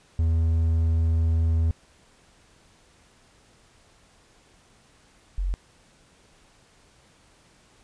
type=tone pair in turn; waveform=triangle / sine; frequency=81.6 / 45.8 Hz; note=E2 / F#1; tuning=-17 / -17 cents; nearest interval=minor seventh; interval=1000 cents; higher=first; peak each=-17 / -23 dBFS; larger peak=first; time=0.19-1.71 / 5.38-5.54 s; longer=first; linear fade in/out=0 ms; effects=pink hiss -58 dBFS RMS until 7.83 s + resampled to 22050 Hz